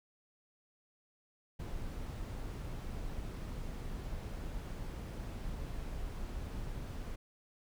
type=noise; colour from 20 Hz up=brown; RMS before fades=-41 dBFS; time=1.59-7.16 s; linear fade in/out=10 ms; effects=none